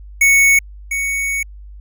square tone pair in turn, 2217 / 2226 Hz, C#7 / C#7, 0 / +7 cents, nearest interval unison, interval 7 cents, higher second, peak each -9 / -18 dBFS, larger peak first, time 0.21-0.59 / 0.91-1.43 s, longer second, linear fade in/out 5 ms, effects added 50 Hz sine -33 dBFS peak until 1.8 s

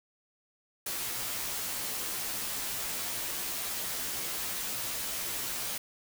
white noise with comb filter, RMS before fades -35 dBFS, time 0.86-5.78 s, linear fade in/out 5 ms, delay 13 ms, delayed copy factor -0.85, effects none

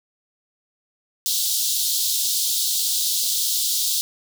pink high-pass noise, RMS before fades -22 dBFS, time 1.26-4.01 s, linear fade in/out 0 ms, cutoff 3500 Hz, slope 48 dB/octave, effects none

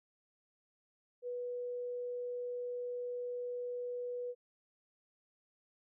sine tone, 490 Hz, B4, 14 cents flat, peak -37 dBFS, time 1.22-4.35 s, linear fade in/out 50 ms, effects none

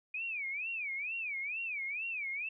sine tone with vibrato, 2420 Hz, D#7, 49 cents flat, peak -35 dBFS, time 0.14-2.49 s, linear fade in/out 5 ms, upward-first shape sine, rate 2.2 Hz, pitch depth 220 cents each way, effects none

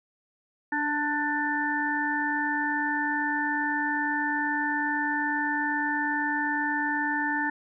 harmonic tone with a mistuned harmonic, 296 Hz, D4, 14 cents sharp, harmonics 1 / 3 / 5 / 6, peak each -31 / -30 / -34 / -28 dBFS, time 0.72-7.5 s, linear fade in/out 5 ms, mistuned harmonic 1, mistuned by -18 cents, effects none

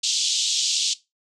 pink band-pass noise, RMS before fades -23 dBFS, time 0.03-0.94 s, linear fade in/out 10 ms, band 3100 to 7600 Hz, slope 48 dB/octave, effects noise-tail reverb RT60 0.2 s tail -17 dB re dry

